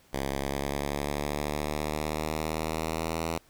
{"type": "linear sweep", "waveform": "5% pulse", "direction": "up", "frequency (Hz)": [68, 82.41], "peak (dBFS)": -18, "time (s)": [0.13, 3.38], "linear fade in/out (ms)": 5, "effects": ["pink hiss -61 dBFS RMS until 3.49 s"]}